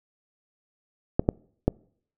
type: clicks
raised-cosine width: 2 ms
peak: -6 dBFS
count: 3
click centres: 1.195 / 1.289 / 1.68 s
effects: noise-tail reverb RT60 0.6 s tail -26 dB re dry